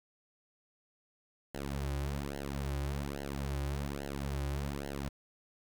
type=tone with flanger; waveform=sawtooth; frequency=70 Hz; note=C#2; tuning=18 cents sharp; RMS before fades=-37 dBFS; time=1.54-5.09 s; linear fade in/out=5 ms; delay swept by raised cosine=0.82 to 4.52 ms; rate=1.2 Hz; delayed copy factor=-1; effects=9-bit